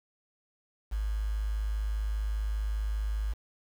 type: tone with quantisation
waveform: sine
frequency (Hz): 52.5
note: G#1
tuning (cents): +19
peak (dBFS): -28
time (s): 0.91-3.34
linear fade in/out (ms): 20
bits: 8
effects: none